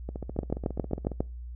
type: two click trains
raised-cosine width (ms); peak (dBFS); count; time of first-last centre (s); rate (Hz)
2; -13 / -22; 7 / 16; 0.39-1.205 / 0.09-1.117; 7.36 / 14.6
effects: noise-tail reverb RT60 0.3 s tail -25 dB re dry + added 60 Hz sine -37 dBFS peak until 1.55 s